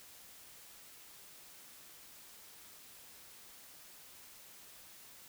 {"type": "silence", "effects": ["white hiss -56 dBFS RMS until 5.28 s"]}